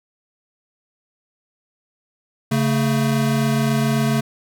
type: tone pair together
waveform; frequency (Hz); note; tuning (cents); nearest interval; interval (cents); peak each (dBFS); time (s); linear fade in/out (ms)
square; 139.27 / 223; C#3 / A3; +8 / +23; minor sixth; 815; -20; 2.51-4.21; 10
effects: none